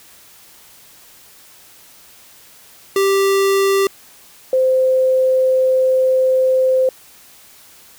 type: tone pair in turn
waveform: square / sine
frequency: 392 / 518.8 Hz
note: G4 / C5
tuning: 0 / -15 cents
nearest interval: perfect fourth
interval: 485 cents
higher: second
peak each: -13 / -11 dBFS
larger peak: second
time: 2.96-3.87 / 4.53-6.89 s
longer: second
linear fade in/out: 2 ms
effects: white hiss -45 dBFS RMS until 7.98 s